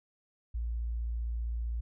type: tone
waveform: sine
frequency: 57.7 Hz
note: A#1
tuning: 17 cents flat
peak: -31 dBFS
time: 0.54-1.81 s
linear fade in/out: 10 ms
effects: none